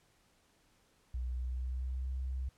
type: tone with pitch glide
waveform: sine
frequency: 61.74 to 64.85 Hz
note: B1 to C2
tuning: 0 to -15 cents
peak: -34 dBFS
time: 1.14-2.49 s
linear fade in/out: 5 ms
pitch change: +85 cents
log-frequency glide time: 1.27-2.1 s
effects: pink hiss -70 dBFS RMS until 2.57 s + low-pass 11000 Hz 12 dB/octave